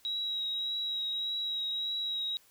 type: tone with vibrato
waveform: sine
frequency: 3847 Hz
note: B7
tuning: 46 cents flat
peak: -31 dBFS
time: 0.05-2.37 s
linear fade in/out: 0 ms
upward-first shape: triangle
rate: 1.7 Hz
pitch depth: 20 cents each way
effects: white hiss -63 dBFS RMS until 2.5 s